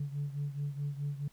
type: beating tone pair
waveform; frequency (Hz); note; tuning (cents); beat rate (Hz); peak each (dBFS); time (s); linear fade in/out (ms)
sine; 142.2 / 146.9; C#3 / D3; +45 / +1; 4.7; -34 / -38; 0-1.28; 5
effects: tanh soft clip ceiling -28 dBFS + pink hiss -65 dBFS RMS until 1.32 s